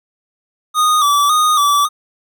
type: tone with vibrato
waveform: square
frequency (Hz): 1195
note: D6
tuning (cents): +30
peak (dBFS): -11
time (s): 0.74-1.89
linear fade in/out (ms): 50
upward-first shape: square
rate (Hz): 1.8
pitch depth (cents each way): 59
effects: none